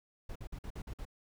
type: noise bursts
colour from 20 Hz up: brown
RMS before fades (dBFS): -42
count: 7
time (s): 0.29-1.052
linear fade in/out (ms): 5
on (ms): 66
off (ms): 50
effects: none